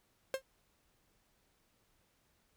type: tone with exponential decay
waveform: 45% pulse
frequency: 532 Hz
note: C5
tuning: 29 cents sharp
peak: -29 dBFS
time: 0.34-0.42 s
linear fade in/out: 1 ms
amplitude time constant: 17 ms
effects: pink hiss -74 dBFS RMS until 2.56 s